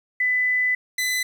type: tone pair in turn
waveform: sine / sawtooth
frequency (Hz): 2000 / 2007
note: B6 / B6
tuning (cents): +21 / +27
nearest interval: unison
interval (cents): 6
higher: second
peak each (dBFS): -18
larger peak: neither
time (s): 0.2-0.75 / 0.98-1.23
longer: first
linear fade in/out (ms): 5
effects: 9-bit